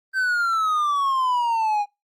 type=exponential sweep; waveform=triangle; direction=down; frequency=1562 to 811 Hz; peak=-17 dBFS; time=0.13-1.86 s; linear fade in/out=50 ms; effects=noise-tail reverb RT60 0.2 s tail -24 dB re dry + Opus 24 kbps